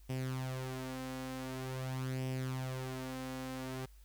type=tone with flanger; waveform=sawtooth; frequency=130 Hz; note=C3; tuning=11 cents flat; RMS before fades=-40 dBFS; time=0.09-3.86 s; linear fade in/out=10 ms; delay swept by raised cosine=0.36 to 4.06 ms; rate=0.46 Hz; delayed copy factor=+0.6; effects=added 50 Hz sine -55 dBFS peak until 4.04 s + white hiss -69 dBFS RMS until 4.04 s